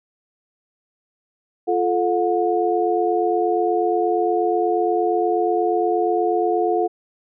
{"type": "tone cluster", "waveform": "sine", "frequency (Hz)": [348, 436.4, 722], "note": ["F4", "A4", "F#5"], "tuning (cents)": [-6, -14, -43], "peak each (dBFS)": -21, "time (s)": [1.67, 6.88], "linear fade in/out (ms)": 20, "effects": []}